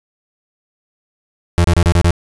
35% pulse tone bursts, 86.1 Hz, F2, 24 cents flat, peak -7 dBFS, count 6, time 1.58-2.107 s, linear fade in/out 0 ms, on 62 ms, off 31 ms, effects resampled to 24000 Hz + 7-bit

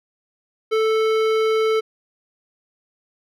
sine tone with hard clipping, 440 Hz, A4, in tune, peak -18 dBFS, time 0.71-1.81 s, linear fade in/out 20 ms, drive 15 dB, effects none

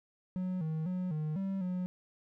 triangle tone with pitch steps, 183.8 / 158 / 182.6 / 153.8 / 193.5 / 181.7 Hz, F#3 / D#3 / F#3 / D#3 / G3 / F#3, -11 / +27 / -23 / -20 / -22 / -31 cents, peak -30 dBFS, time 0.36-1.86 s, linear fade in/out 0 ms, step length 250 ms, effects none

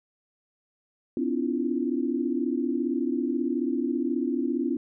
sine tone cluster, 251.8 / 286.5 / 330.6 / 348.9 Hz, B3 / D4 / E4 / F4, +34 / -43 / +5 / -2 cents, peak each -28 / -29 / -31 / -32 dBFS, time 1.17-4.77 s, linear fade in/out 2 ms, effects none

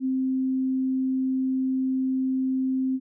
sine tone, 261.6 Hz, C4, in tune, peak -22 dBFS, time 0-3 s, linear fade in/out 50 ms, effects none

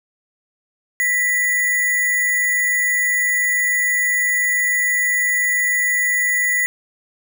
sine tone with sample-and-hold, 1967 Hz, B6, 7 cents flat, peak -15 dBFS, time 1-6.66 s, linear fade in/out 0 ms, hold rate 8820 Hz, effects none

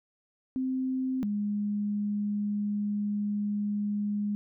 sine tone pair in turn, 260 / 206.4 Hz, C4 / G#3, -11 / -10 cents, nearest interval major third, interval 399 cents, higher first, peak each -27 dBFS, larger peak neither, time 0.56-1.23 / 1.23-4.35 s, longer second, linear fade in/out 0 ms, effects none

